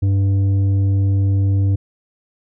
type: tone with tanh clipping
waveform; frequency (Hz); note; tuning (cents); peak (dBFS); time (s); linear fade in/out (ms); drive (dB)
sine; 98; G2; 0; -14; 0.02-1.76; 10; 7
effects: none